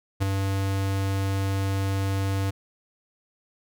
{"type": "tone with ADSR envelope", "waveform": "square", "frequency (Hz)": 97.4, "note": "G2", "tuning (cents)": -11, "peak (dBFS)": -19, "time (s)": [0.2, 2.51], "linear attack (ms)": 26, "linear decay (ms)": 5, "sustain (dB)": -5, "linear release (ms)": 14, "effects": []}